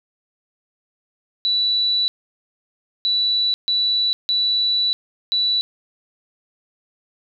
sine tone bursts at uneven times, 3951 Hz, B7, in tune, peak -16 dBFS, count 5, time 1.45-2.08 / 3.05-3.54 / 3.68-4.13 / 4.29-4.93 / 5.32-5.61 s, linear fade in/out 0 ms, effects none

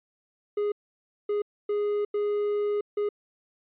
triangle tone bursts at uneven times, 413.7 Hz, G#4, 7 cents flat, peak -22 dBFS, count 5, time 0.57-0.72 / 1.29-1.42 / 1.69-2.05 / 2.14-2.81 / 2.97-3.09 s, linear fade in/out 5 ms, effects resampled to 8000 Hz

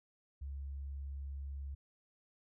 sine tone, 69.3 Hz, C#2, in tune, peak -40 dBFS, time 0.41-1.75 s, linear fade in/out 10 ms, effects none

